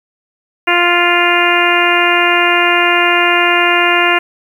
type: harmonic tone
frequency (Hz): 349.2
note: F4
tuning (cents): 0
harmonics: 1 / 2 / 3 / 4 / 5 / 6 / 7 / 8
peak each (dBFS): -17 / -17 / -17 / -17 / -17 / -17 / -17 / -17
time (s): 0.67-4.19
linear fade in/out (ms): 10
effects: 7-bit